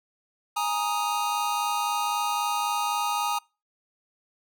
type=chord; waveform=square; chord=Ab suspended second; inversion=none; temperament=just; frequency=830.6 / 934.4 / 1245.9 Hz; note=Ab5 / Bb5 / Eb6; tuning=0 / +4 / +2 cents; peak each=-30 dBFS; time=0.56-3.39 s; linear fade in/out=10 ms; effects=noise-tail reverb RT60 0.3 s tail -26 dB re dry